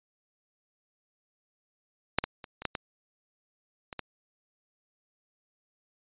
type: clicks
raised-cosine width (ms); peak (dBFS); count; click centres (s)
0.3; -6 / -13 / -25 / -23 / -12 / -16 / -23 / -18; 8; 2.186 / 2.24 / 2.442 / 2.62 / 2.653 / 2.752 / 3.928 / 3.993
effects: resampled to 8000 Hz